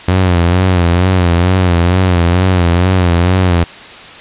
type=tone with vibrato; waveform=sawtooth; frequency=89.4 Hz; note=F2; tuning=41 cents sharp; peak=-4 dBFS; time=0.08-3.64 s; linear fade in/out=5 ms; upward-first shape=sine; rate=2.2 Hz; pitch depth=83 cents each way; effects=white hiss -32 dBFS RMS until 4.2 s + resampled to 8000 Hz